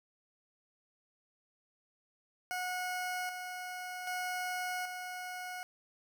20% pulse tone with tremolo, 729 Hz, F#5, 26 cents flat, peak -30 dBFS, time 2.51-5.63 s, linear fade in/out 0 ms, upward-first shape square, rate 0.64 Hz, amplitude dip 45%, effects none

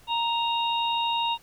harmonic tone, 932.3 Hz, A#5, in tune, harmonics 1 / 3 / 4, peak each -25 / -30 / -31 dBFS, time 0.07-1.38 s, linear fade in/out 50 ms, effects pink hiss -56 dBFS RMS until 1.42 s

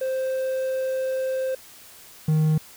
triangle tone pair in turn, 523.3 / 155.58 Hz, C5 / D#3, 0 / 0 cents, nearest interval octave + major sixth, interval 2100 cents, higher first, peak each -21 / -15 dBFS, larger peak second, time 0.01-1.55 / 2.28-2.58 s, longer first, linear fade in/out 5 ms, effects white hiss -47 dBFS RMS until 2.76 s

